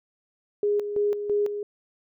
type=tone with tremolo; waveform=sine; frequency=412.5 Hz; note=G#4; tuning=12 cents flat; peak=-20 dBFS; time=0.63-1.63 s; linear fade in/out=2 ms; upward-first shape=square; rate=3 Hz; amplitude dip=60%; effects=none